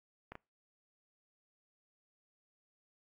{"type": "clicks", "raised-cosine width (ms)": 0.5, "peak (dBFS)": -30, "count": 2, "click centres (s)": [0.32, 0.354], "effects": ["noise-tail reverb RT60 0.3 s tail -26 dB re dry", "AAC 32 kbps"]}